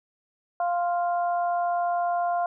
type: harmonic tone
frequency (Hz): 349.2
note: F4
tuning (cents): 0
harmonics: 2 / 3 / 4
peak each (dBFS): -23 / -33 / -37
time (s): 0.6-2.46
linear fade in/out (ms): 2
effects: none